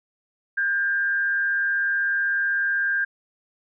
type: tone with frequency modulation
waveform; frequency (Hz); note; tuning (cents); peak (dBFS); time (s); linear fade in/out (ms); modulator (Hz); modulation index
sine; 1600; G6; +35; -20; 0.57-3.05; 10; 124; 0.44
effects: none